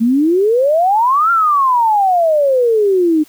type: exponential two-way sweep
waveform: sine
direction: up then down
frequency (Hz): 220 to 1396.9 to 298.8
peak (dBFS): -9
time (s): 0-3.24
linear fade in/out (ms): 20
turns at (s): 1.31
effects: white hiss -46 dBFS RMS until 3.28 s